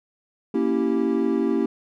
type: chord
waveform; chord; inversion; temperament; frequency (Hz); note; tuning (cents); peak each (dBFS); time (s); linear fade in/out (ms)
triangle; A# diminished seventh; none; equal with one note detuned; 233.1 / 277.2 / 329.6 / 390.4; A#3 / C#4 / E4 / G4; 0 / 0 / 0 / -7; -23; 0.54-1.66; 5
effects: none